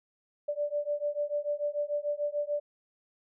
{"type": "beating tone pair", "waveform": "sine", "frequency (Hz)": [583, 589.8], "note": ["D5", "D5"], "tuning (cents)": [-13, 7], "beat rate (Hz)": 6.8, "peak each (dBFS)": [-32, -32], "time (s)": [0.48, 2.6], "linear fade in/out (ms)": 10, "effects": []}